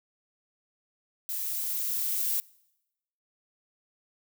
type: noise with level ramp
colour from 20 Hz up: violet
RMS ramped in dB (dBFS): -33 to -28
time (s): 1.29-2.4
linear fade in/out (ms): 0
effects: noise-tail reverb RT60 0.9 s tail -24 dB re dry